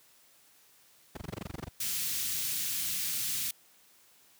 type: noise bursts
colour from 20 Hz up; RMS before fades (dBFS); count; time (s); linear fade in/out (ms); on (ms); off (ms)
brown; -32; 13; 1.15-1.687; 5; 21; 22
type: band-stop noise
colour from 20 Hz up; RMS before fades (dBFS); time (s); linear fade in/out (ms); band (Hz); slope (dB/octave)
white; -33; 1.8-3.51; 5; 170 to 2500; 12
effects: white hiss -62 dBFS RMS until 4.39 s + high-pass 100 Hz 12 dB/octave